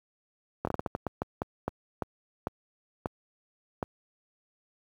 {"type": "slowing click train", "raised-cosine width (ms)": 1, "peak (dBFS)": -15, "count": 15, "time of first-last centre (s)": [0.65, 3.828], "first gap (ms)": 23, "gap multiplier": 1.31, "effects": ["high-pass 60 Hz 12 dB/octave", "9-bit"]}